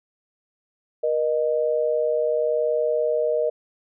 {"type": "tone pair together", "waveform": "sine", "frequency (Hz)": [475.3, 616.2], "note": ["A#4", "D#5"], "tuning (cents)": [34, -17], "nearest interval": "major third", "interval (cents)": 449, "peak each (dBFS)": -22, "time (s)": [1.03, 3.5], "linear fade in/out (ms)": 10, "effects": []}